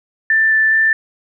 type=tone with pitch steps; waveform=sine; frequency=1774 / 1763 / 1775 Hz; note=A6 / A6 / A6; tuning=+14 / +3 / +15 cents; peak=-10 dBFS; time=0.3-0.93 s; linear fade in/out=2 ms; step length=210 ms; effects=none